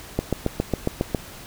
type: click train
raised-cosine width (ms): 2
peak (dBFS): -7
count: 8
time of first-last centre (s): 0.19-1.148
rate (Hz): 7.31
effects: pink hiss -41 dBFS RMS until 1.46 s